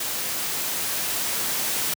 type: noise with level ramp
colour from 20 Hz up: white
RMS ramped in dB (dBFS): -28 to -25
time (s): 0-1.94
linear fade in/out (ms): 5
effects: high-pass 100 Hz 12 dB/octave